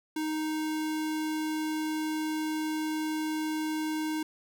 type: tone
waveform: square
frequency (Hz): 311.1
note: D#4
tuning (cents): 0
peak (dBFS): -30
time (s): 0.16-4.23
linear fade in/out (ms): 5
effects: none